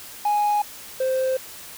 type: tone pair in turn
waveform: triangle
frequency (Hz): 830.6 / 521.6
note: G#5 / C5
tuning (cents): 0 / -5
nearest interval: minor sixth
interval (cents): 805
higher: first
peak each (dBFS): -15 / -17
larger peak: first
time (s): 0.25-0.62 / 1-1.37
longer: neither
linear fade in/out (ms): 5
effects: tanh soft clip ceiling -13 dBFS + white hiss -40 dBFS RMS until 1.77 s